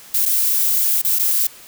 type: noise with dropouts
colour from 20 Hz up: violet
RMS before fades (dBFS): -17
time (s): 0.14-1.47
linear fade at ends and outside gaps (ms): 5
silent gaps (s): 0.255-0.259 / 1.017-1.046 / 1.188-1.194
effects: white hiss -42 dBFS RMS until 1.67 s